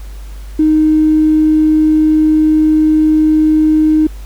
triangle tone with tanh clipping, 310 Hz, D#4, 6 cents flat, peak -6 dBFS, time 0.59-4.07 s, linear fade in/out 5 ms, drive 2 dB, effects added 50 Hz sine -25 dBFS peak until 4.25 s + pink hiss -42 dBFS RMS until 4.25 s

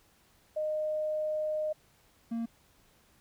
sine / triangle tone pair in turn, 615 / 230.4 Hz, D#5 / A#3, -20 / -20 cents, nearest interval octave + perfect fourth, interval 1700 cents, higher first, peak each -29 / -29 dBFS, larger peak neither, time 0.56-1.73 / 2.31-2.46 s, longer first, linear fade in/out 10 ms, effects pink hiss -65 dBFS RMS until 3.2 s

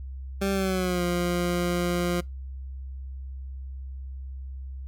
20% pulse tone with pitch glide, 196 to 175.63 Hz, G3 to F3, 0 to +10 cents, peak -19 dBFS, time 0.41-2.21 s, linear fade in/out 10 ms, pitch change -190 cents, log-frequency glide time 0.52-1.03 s, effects noise-tail reverb RT60 0.2 s tail -24 dB re dry + added 66 Hz sine -34 dBFS peak until 4.87 s

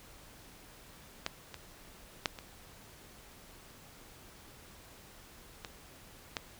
clicks, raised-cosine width 0.2 ms, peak -15 / -25 / -11 / -27 / -23 / -16 dBFS, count 6, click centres 1.264 / 1.543 / 2.258 / 2.388 / 5.648 / 6.368 s, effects pink hiss -55 dBFS RMS until 6.59 s

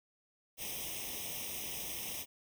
white noise with comb filter, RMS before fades -41 dBFS, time 0.57-2.26 s, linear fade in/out 50 ms, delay 0.34 ms, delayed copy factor +1, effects none

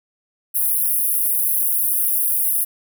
pink high-pass noise, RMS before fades -19 dBFS, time 0.54-2.65 s, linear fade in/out 20 ms, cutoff 9900 Hz, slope 96 dB/octave, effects none

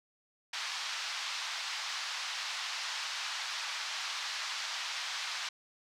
white band-pass noise, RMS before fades -38 dBFS, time 0.53-5.49 s, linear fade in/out 5 ms, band 870 to 5300 Hz, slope 24 dB/octave, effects none

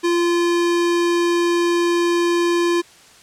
square tone, 345.1 Hz, F4, 21 cents flat, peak -16 dBFS, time 0.03-2.82 s, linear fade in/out 20 ms, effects white hiss -47 dBFS RMS until 3.22 s + low-pass 8000 Hz 12 dB/octave

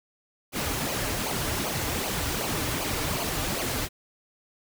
pink noise with flanger, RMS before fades -29 dBFS, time 0.52-3.89 s, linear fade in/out 50 ms, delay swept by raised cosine 0.54 to 5.64 ms, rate 2.6 Hz, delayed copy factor -0.7, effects none

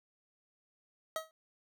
25% pulse tone with exponential decay, 638 Hz, D#5, 43 cents sharp, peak -27 dBFS, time 1.16-1.31 s, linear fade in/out 1 ms, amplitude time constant 32 ms, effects none

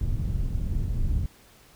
pink low-pass noise, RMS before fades -26 dBFS, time 0.01-1.26 s, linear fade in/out 2 ms, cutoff 110 Hz, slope 12 dB/octave, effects pink hiss -55 dBFS RMS until 1.75 s

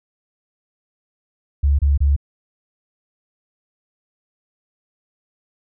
sine tone bursts, 70.8 Hz, C#2, 37 cents sharp, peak -12 dBFS, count 3, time 1.63-2.164 s, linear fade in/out 10 ms, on 160 ms, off 27 ms, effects none

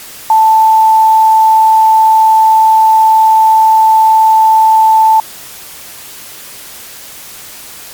sine tone, 881 Hz, A5, 2 cents sharp, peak -3 dBFS, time 0.3-5.2 s, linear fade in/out 2 ms, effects white hiss -30 dBFS RMS until 7.93 s + MP3 96 kbps

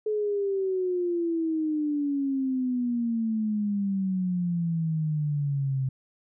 sine exponential sweep, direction down, 431 to 130.81 Hz, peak -24 dBFS, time 0.06-5.89 s, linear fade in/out 5 ms, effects none

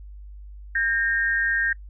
sine tone pair together, 1600 / 1844.6 Hz, G6 / A#6, +35 / -19 cents, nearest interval major second, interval 246 cents, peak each -23 dBFS, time 0.75-1.73 s, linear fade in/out 5 ms, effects noise-tail reverb RT60 0.1 s tail -24 dB re dry + added 50 Hz sine -38 dBFS peak until 1.89 s

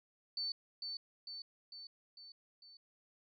sine tone with echo, 4502 Hz, C#8, 26 cents sharp, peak -36 dBFS, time 0.37-0.52 s, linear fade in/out 2 ms, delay 450 ms, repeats 5, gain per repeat -4 dB, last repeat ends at 2.77 s, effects none

